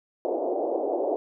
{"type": "band-pass noise", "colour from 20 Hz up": "white", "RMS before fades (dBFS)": -27, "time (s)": [0.25, 1.16], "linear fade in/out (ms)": 0, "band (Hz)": [310, 710], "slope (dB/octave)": 48, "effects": []}